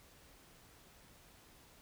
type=silence; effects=pink hiss -62 dBFS RMS until 1.81 s